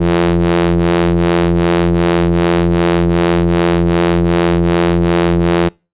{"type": "ring-modulated tone", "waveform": "sawtooth", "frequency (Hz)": 86.1, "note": "F2", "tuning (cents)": -24, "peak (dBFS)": -3, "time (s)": [0, 5.69], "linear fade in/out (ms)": 10, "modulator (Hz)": 257, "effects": ["noise-tail reverb RT60 0.3 s tail -26 dB re dry", "resampled to 8000 Hz"]}